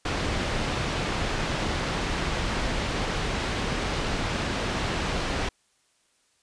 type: low-pass noise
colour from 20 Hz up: pink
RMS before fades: -28 dBFS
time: 0.05-5.49 s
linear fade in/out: 5 ms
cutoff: 4300 Hz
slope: 12 dB/octave
effects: white hiss -67 dBFS RMS until 6.42 s + resampled to 22050 Hz